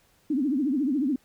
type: tone with vibrato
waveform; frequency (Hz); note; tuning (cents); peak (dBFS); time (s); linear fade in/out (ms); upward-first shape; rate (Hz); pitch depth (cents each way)
sine; 277.2; C#4; 0; -22; 0.3-1.16; 5; triangle; 14; 250
effects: pink hiss -63 dBFS RMS until 1.24 s